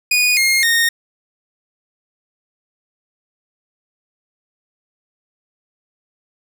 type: tone with pitch steps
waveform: sawtooth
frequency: 2467 / 2135 / 1848.2 Hz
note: D#7 / C7 / A#6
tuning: -15 / +34 / -15 cents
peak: -9 dBFS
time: 0.11-0.89 s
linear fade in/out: 5 ms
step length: 260 ms
effects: none